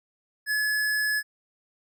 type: tone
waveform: square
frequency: 1705 Hz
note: G#6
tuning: 45 cents sharp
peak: -24 dBFS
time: 0.46-1.23 s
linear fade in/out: 50 ms
effects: none